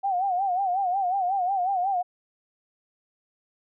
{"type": "tone with vibrato", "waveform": "sine", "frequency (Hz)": 752, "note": "F#5", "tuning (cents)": 28, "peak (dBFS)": -22, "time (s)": [0.03, 2.03], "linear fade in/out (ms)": 20, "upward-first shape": "sine", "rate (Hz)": 5.5, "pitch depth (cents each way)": 110, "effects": []}